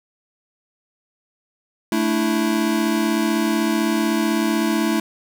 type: chord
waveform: square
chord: A suspended fourth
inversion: none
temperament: equal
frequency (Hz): 220 / 293.7 / 329.6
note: A3 / D4 / E4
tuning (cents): 0 / 0 / 0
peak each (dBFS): -22 / -25 / -22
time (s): 1.92-5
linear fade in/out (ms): 2
effects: none